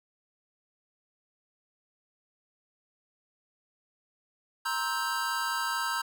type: chord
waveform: square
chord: C dominant seventh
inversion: third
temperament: just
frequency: 941.9 / 1046.5 / 1308.1 / 1569.8 Hz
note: Bb5 / C6 / E6 / G6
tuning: +18 / 0 / -14 / +2 cents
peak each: -35 / -38 / -35 / -34 dBFS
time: 4.65-6.02 s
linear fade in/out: 10 ms
effects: none